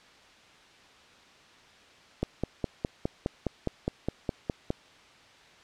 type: click train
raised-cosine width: 2 ms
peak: -14 dBFS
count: 13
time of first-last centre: 2.23-4.704 s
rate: 4.85 Hz
effects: white hiss -55 dBFS RMS until 5.63 s + low-pass 4000 Hz 12 dB/octave